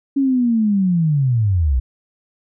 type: linear sweep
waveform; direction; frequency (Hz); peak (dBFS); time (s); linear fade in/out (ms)
sine; down; 280 to 58.27; -13; 0.16-1.8; 10
effects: none